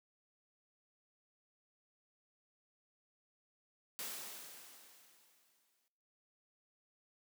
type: noise with exponential decay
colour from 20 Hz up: white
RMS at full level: -42 dBFS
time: 3.99-5.88 s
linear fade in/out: 0 ms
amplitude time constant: 410 ms
effects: noise-tail reverb RT60 0.9 s tail -19 dB re dry + high-pass 200 Hz 12 dB/octave